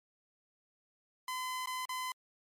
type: tone with dropouts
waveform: sawtooth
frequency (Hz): 1020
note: C6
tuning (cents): -44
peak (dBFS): -32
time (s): 1.28-2.12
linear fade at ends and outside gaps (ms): 2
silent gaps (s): 1.659-1.672 / 1.854-1.892
effects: MP3 64 kbps